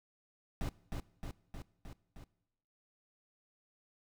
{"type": "noise with echo", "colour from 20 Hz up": "brown", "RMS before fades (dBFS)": -36, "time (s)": [0.61, 0.69], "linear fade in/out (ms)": 0, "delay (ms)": 310, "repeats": 5, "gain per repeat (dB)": -3, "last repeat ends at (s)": 2.24, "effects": ["noise-tail reverb RT60 0.9 s tail -21 dB re dry"]}